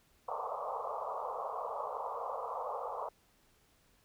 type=band-pass noise; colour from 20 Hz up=white; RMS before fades=-39 dBFS; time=0.28-3.09 s; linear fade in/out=5 ms; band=450 to 1200 Hz; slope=96 dB/octave; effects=pink hiss -69 dBFS RMS until 4.04 s